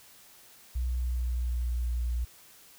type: tone with pitch glide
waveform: sine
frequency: 61.74 to 59.81 Hz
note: B1 to A#1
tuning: 0 to +45 cents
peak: -27 dBFS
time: 0.75-2.25 s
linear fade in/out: 10 ms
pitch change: -55 cents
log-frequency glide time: 0.91-1.91 s
effects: white hiss -55 dBFS RMS until 2.78 s